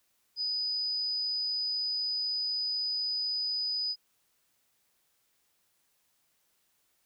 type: tone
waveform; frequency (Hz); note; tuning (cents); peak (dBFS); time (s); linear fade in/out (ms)
sine; 4978; D#8; 0; -29; 0.36-3.96; 50
effects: white hiss -73 dBFS RMS until 7.05 s